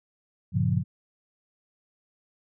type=chord; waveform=sine; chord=G half-diminished seventh; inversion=none; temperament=just; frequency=98 / 117.6 / 141.12 / 176.4 Hz; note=G2 / Bb2 / Db3 / F3; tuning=0 / +16 / +31 / +18 cents; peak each=-27 dBFS; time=0.52-0.84 s; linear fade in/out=50 ms; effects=none